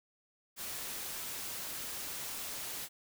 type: noise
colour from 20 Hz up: white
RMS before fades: -41 dBFS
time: 0.56-2.89 s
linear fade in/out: 50 ms
effects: none